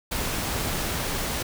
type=noise; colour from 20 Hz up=pink; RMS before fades=-28 dBFS; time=0.11-1.43 s; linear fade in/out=10 ms; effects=none